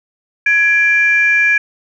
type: tone pair together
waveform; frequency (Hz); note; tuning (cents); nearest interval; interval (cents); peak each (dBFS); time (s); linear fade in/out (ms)
sine; 1670.9 / 2363; G#6 / D7; +10 / +10; tritone; 600; -11; 0.46-1.58; 5
effects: tanh soft clip ceiling -2 dBFS